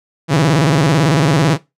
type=tone with vibrato; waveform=sawtooth; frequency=150.5 Hz; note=D3; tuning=43 cents sharp; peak=-6 dBFS; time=0.28-1.58 s; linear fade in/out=50 ms; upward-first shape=square; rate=18 Hz; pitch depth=160 cents each way; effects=noise-tail reverb RT60 0.2 s tail -18 dB re dry + low-pass 8000 Hz 12 dB/octave